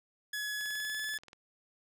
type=tone with pitch glide; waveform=sawtooth; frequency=1695 to 1722.6 Hz; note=G#6 to A6; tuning=+35 to -37 cents; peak=-31 dBFS; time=0.33-1.18 s; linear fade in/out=5 ms; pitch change=+28 cents; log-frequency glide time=0.56-0.99 s
type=click train; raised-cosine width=0.2 ms; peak=-34 dBFS; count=16; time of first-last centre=0.61-1.331 s; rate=20.8 Hz
effects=none